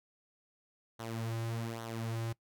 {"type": "tone with flanger", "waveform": "sawtooth", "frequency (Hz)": 114.4, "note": "A#2", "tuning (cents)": -32, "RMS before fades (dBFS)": -38, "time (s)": [0.99, 2.33], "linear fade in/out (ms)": 10, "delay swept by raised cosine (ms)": [0.4, 4.6], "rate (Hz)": 1.2, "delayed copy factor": -0.65, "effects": ["noise-tail reverb RT60 0.1 s tail -22 dB re dry"]}